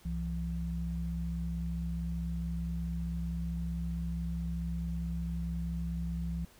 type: tone pair together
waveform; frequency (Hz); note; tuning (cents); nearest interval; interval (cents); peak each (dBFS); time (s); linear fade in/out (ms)
sine; 64.71 / 169.3; C2 / E3; -19 / +46; octave + perfect fourth; 1665; -35 / -35; 0.05-6.45; 5
effects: pink hiss -60 dBFS RMS until 6.59 s